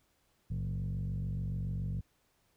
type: tone with frequency modulation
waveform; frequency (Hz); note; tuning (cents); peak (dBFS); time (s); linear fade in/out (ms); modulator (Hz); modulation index
sine; 110; A2; 0; -31; 0.5-2.01; 10; 47; 1.3
effects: tanh soft clip ceiling -30 dBFS + pink hiss -73 dBFS RMS until 2.56 s